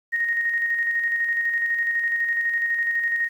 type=tone with tremolo; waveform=sine; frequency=1864.7 Hz; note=A#6; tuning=in tune; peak=-19 dBFS; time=0.12-3.29 s; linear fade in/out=20 ms; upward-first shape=square; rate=12 Hz; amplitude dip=35%; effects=9-bit